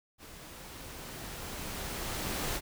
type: noise with level ramp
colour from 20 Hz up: pink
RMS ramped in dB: -50 to -33 dBFS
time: 0.18-2.61 s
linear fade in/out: 50 ms
effects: none

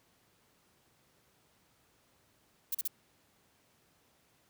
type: noise bursts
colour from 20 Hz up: violet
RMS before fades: -33 dBFS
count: 3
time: 2.72-2.877 s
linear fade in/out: 5 ms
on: 27 ms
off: 38 ms
effects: pink hiss -69 dBFS RMS until 4.49 s + high-pass 80 Hz 12 dB/octave

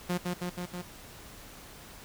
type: tone with echo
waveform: sawtooth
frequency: 178 Hz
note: F3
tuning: 33 cents sharp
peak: -24 dBFS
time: 0.09-0.18 s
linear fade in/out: 10 ms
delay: 160 ms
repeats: 4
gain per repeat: -2 dB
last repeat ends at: 0.82 s
effects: pink hiss -49 dBFS RMS until 2.04 s

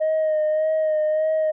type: tone with vibrato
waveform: sine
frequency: 622.3 Hz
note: D#5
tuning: in tune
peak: -16 dBFS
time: 0-1.52 s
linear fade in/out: 20 ms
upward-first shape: sine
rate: 1.7 Hz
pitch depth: 25 cents each way
effects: tanh soft clip ceiling -16 dBFS

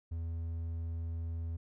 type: tone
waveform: triangle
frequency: 82.8 Hz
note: E2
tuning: 8 cents sharp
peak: -33 dBFS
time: 0.11-1.57 s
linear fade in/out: 10 ms
effects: none

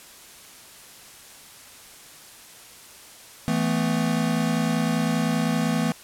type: chord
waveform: square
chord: E suspended fourth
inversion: none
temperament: equal with one note detuned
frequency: 164.81 / 220 / 250.2 Hz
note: E3 / A3 / B3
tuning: 0 / 0 / +23 cents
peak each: -26 / -26 / -27 dBFS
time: 3.48-5.92 s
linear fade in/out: 0 ms
effects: white hiss -46 dBFS RMS until 6.03 s + low-pass 12000 Hz 12 dB/octave

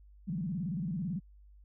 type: tone with vibrato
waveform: sine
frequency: 174.61 Hz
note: F3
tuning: in tune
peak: -32 dBFS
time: 0.27-1.2 s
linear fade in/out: 20 ms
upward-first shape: square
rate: 18 Hz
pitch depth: 210 cents each way
effects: added 50 Hz sine -54 dBFS peak until 1.64 s

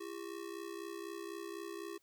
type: ring-modulated tone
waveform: square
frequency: 370 Hz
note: F#4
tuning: in tune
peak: -40 dBFS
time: 0-1.98 s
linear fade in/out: 10 ms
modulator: 32 Hz
effects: white hiss -75 dBFS RMS until 2.02 s

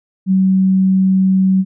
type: tone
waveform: sine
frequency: 189.5 Hz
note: F#3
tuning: 42 cents sharp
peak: -9 dBFS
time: 0.26-1.65 s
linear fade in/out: 50 ms
effects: none

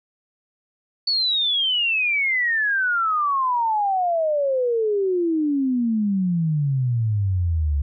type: exponential sweep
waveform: sine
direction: down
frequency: 4505 to 69.3 Hz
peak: -18 dBFS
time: 1.07-7.82 s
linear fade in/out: 5 ms
effects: none

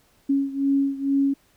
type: beating tone pair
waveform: sine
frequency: 275.6 / 277.8 Hz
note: C#4 / C#4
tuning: -10 / +4 cents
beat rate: 2.2 Hz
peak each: -21 / -24 dBFS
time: 0.29-1.34 s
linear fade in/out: 10 ms
effects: pink hiss -61 dBFS RMS until 1.56 s

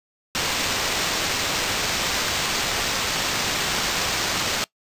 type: noise with sample-and-hold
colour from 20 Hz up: white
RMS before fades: -24 dBFS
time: 0.35-4.64 s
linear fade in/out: 0 ms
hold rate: 11025 Hz
effects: noise-tail reverb RT60 0.1 s tail -22 dB re dry + resampled to 32000 Hz

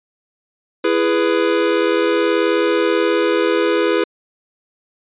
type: chord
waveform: square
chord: E major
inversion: none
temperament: equal with one note detuned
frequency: 334.8 / 415.3 / 493.9 Hz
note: E4 / G#4 / B4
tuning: +27 / 0 / 0 cents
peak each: -19 dBFS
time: 0.84-4.04 s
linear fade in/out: 5 ms
effects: resampled to 8000 Hz

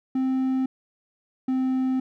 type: tone pair in turn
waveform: triangle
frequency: 261.6 / 259.9 Hz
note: C4 / C4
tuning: 0 / -11 cents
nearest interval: unison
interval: 11 cents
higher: first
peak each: -19 dBFS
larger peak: neither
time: 0.15-0.66 / 1.48-2 s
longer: second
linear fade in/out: 5 ms
effects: none

